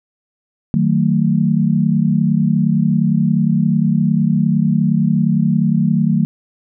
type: chord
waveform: sine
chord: D# diminished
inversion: none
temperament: just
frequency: 155.56 / 186.68 / 224 Hz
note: D#3 / F#3 / A3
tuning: 0 / +16 / +31 cents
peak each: -16 dBFS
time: 0.74-6.25 s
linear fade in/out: 0 ms
effects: none